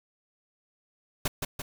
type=noise with echo; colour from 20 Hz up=pink; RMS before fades=-27 dBFS; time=1.25-1.28 s; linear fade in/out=5 ms; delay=170 ms; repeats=2; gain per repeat=-4 dB; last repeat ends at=1.62 s; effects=none